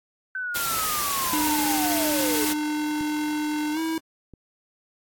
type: linear sweep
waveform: sine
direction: down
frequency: 1533 to 414.1 Hz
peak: -27 dBFS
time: 0.35-2.45 s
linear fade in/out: 2 ms
type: noise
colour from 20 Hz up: white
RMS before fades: -27 dBFS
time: 0.54-2.54 s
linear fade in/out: 20 ms
type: tone with pitch glide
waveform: square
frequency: 301.6 to 323.2 Hz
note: D4 to E4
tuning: +46 to -34 cents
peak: -25 dBFS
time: 1.33-3.98 s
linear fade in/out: 2 ms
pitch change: +120 cents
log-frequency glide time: 3.73-3.79 s
type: clicks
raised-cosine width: 3 ms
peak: -24 / -32 dBFS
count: 2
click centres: 3.01 / 4.337 s
effects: AAC 64 kbps